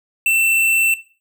sine tone with hard clipping, 2681 Hz, E7, 29 cents sharp, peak -14 dBFS, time 0.26-0.94 s, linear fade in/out 2 ms, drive 15 dB, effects noise-tail reverb RT60 0.4 s tail -17 dB re dry

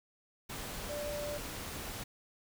sine tone in noise, 587.3 Hz, D5, in tune, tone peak -37 dBFS, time 0.89-1.38 s, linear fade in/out 10 ms, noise pink, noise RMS -42 dBFS, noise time 0.49-2.04 s, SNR +2 dB, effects none

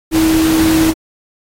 sine tone in noise, 320.2 Hz, D#4, 50 cents sharp, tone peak -9 dBFS, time 0.11-0.94 s, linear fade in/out 50 ms, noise pink, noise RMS -19 dBFS, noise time 0.11-0.94 s, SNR +7 dB, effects AAC 48 kbps

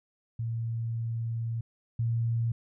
sine tone pair in turn, 114.9 / 115.77 Hz, A#2 / A#2, -25 / -11 cents, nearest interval unison, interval 14 cents, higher second, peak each -29 / -25 dBFS, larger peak second, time 0.39-1.61 / 1.99-2.52 s, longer first, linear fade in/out 5 ms, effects none

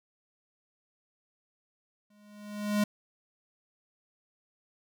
square tone with exponential growth, 207.7 Hz, G#3, in tune, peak -23 dBFS, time 2.1-2.84 s, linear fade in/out 5 ms, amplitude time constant 160 ms, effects none

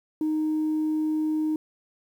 sine tone, 310 Hz, D#4, 6 cents flat, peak -21 dBFS, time 0.21-1.56 s, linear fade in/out 2 ms, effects tanh soft clip ceiling -20 dBFS + 9-bit

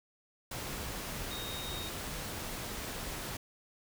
sine tone in noise, 3729 Hz, A#7, in tune, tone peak -42 dBFS, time 1.31-1.89 s, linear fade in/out 5 ms, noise pink, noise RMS -40 dBFS, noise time 0.51-3.37 s, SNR -5 dB, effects none

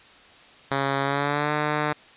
5% pulse tone with pitch glide, 137.7 to 150.16 Hz, C#3 to D3, -11 to +39 cents, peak -11 dBFS, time 0.71-1.93 s, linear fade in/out 5 ms, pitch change +150 cents, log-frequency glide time 1.02-1.52 s, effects white hiss -50 dBFS RMS until 2.16 s + resampled to 8000 Hz

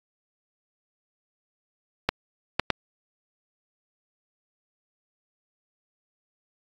clicks, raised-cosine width 0.3 ms, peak -4 dBFS, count 3, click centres 2.09 / 2.596 / 2.703 s, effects AAC 64 kbps

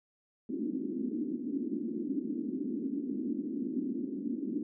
white band-pass noise, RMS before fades -35 dBFS, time 0.49-4.63 s, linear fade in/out 5 ms, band 220 to 320 Hz, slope 48 dB/octave, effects none

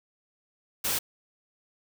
white noise, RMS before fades -28 dBFS, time 0.84-0.99 s, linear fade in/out 10 ms, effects none

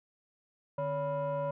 sine tone with frequency modulation, 566 Hz, C#5, 36 cents sharp, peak -29 dBFS, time 0.78-1.51 s, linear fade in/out 5 ms, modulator 417 Hz, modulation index 0.9, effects tanh soft clip ceiling -27 dBFS

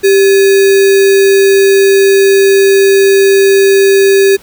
sine tone with sample-and-hold, 392 Hz, G4, in tune, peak -3 dBFS, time 0.03-4.37 s, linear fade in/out 20 ms, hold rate 2100 Hz, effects pink hiss -40 dBFS RMS until 4.42 s

